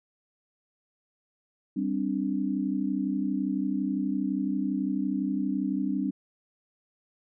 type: chord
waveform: sine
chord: G suspended fourth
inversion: none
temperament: equal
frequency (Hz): 196 / 261.6 / 293.7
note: G3 / C4 / D4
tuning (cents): 0 / 0 / 0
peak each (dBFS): -30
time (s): 1.76-6.11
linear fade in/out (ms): 10
effects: none

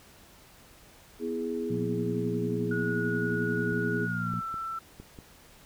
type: chord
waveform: sine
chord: E major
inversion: second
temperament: equal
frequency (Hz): 246.9 / 329.6 / 415.3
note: B3 / E4 / G#4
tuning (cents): 0 / 0 / 0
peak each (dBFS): -34 / -36 / -32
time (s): 1.19-4.08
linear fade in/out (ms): 50
type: harmonic tone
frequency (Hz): 58.9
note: A#1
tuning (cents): +19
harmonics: 2 / 3 / 4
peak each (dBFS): -34 / -33 / -38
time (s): 1.69-4.41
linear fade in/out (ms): 20
type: tone with pitch glide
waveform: sine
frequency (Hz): 1455 to 1334.2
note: F#6 to E6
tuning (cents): -29 to +20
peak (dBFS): -32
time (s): 2.71-4.79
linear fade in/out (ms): 5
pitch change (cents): -151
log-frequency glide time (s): 4.08-4.35
type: clicks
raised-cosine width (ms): 3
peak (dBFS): -31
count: 5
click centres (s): 3.722 / 4.338 / 4.542 / 5 / 5.188
effects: pink hiss -55 dBFS RMS until 5.65 s

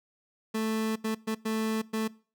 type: tone bursts at uneven times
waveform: 30% pulse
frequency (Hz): 220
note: A3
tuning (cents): 0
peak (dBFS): -25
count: 5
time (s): 0.54-0.96 / 1.04-1.15 / 1.27-1.35 / 1.45-1.82 / 1.93-2.08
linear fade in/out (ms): 10
effects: noise-tail reverb RT60 0.4 s tail -22 dB re dry

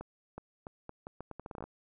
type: accelerating click train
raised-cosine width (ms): 1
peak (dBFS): -28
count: 15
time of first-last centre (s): 0.01-1.64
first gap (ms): 370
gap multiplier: 0.78
effects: none

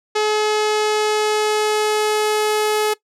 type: tone with low-pass filter sweep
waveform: sawtooth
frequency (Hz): 426.1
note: G#4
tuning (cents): +44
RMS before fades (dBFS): -18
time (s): 0.15-2.94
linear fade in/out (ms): 10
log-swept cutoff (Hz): 6300 to 12000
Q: 1.1
effects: noise-tail reverb RT60 0.1 s tail -20 dB re dry

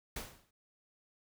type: noise with exponential decay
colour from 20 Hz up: pink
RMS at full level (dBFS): -38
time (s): 0.16-0.51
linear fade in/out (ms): 5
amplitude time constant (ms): 74
effects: none

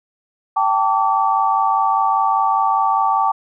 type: tone cluster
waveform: sine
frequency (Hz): 782 / 887 / 1152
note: G5 / A5 / D6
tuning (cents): -4 / +14 / -34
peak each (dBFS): -18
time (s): 0.56-3.32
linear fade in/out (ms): 10
effects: none

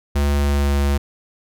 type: tone with pitch glide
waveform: square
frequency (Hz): 71.4 to 70.5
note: D2 to C#2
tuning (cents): -48 to +30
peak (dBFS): -16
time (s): 0.15-0.98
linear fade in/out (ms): 10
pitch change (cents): -22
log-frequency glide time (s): 0.35-0.78
effects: none

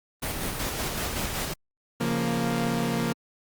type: noise with tremolo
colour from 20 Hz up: pink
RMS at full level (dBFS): -29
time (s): 0.22-1.54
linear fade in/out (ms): 10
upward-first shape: square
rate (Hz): 5.3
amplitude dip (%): 30
type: chord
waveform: sawtooth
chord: Bb minor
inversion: first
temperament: equal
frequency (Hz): 138.59 / 174.61 / 233.1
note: Db3 / F3 / Bb3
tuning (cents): 0 / 0 / 0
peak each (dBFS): -27 / -26 / -23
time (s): 2-3.13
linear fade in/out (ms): 10
effects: Opus 32 kbps

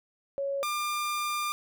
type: tone pair in turn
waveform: sine / sawtooth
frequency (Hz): 555 / 1197.3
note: C#5 / D6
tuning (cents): +2 / +33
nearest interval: octave + minor second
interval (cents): 1331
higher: second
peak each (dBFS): -28 / -25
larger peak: second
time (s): 0.38-0.63 / 0.63-1.52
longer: second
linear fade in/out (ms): 0
effects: none

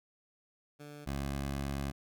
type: tone pair in turn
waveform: 15% pulse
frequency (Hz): 146.83 / 69.29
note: D3 / C#2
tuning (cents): 0 / 0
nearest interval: octave + minor second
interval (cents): 1300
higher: first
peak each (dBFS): -40 / -28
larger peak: second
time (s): 0.79-1.06 / 1.06-1.92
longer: second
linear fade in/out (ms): 20
effects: none

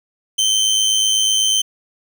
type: tone with amplitude modulation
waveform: 25% pulse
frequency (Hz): 3100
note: G7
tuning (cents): -20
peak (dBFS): -8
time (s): 0.38-1.62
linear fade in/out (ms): 10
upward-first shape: sine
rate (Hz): 108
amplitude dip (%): 50
effects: none

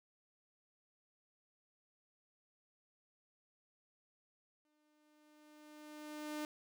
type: tone with exponential growth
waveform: sawtooth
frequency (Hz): 301.6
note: D4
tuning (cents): +46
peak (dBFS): -35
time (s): 4.65-6.45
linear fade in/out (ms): 1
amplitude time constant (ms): 390
effects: none

